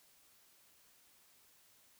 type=silence; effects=white hiss -67 dBFS RMS until 1.99 s